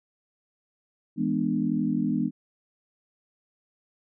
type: chord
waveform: sine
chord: E dominant seventh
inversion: none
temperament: equal with one note detuned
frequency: 164.81 / 207.7 / 246.9 / 298.8 Hz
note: E3 / G#3 / B3 / D4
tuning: 0 / 0 / 0 / +30 cents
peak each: -31 / -28 / -27 / -29 dBFS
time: 1.16-2.31 s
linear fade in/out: 50 ms
effects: none